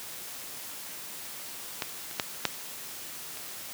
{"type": "clicks", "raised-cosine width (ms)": 0.2, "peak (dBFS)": [-11, -25, -8, -26, -6, -23], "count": 6, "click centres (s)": [1.822, 2.112, 2.198, 2.347, 2.453, 3.372], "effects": ["white hiss -41 dBFS RMS until 3.73 s", "high-pass 100 Hz 12 dB/octave"]}